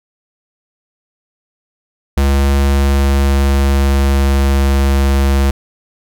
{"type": "tone with pitch glide", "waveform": "square", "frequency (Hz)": [69.3, 68.58], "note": ["C#2", "C#2"], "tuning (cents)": [0, -18], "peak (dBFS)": -10, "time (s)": [2.17, 5.51], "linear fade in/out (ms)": 5, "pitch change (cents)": -18, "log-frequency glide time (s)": [2.52, 4.77], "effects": []}